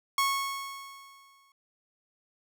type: tone with exponential decay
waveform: sawtooth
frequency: 1100 Hz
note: C#6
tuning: 14 cents flat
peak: -19 dBFS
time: 0.18-1.52 s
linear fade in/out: 2 ms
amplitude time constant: 290 ms
effects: none